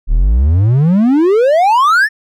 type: exponential sweep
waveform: triangle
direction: up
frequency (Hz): 33.98 to 1835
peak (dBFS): -5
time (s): 0.07-2.09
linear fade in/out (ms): 50
effects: none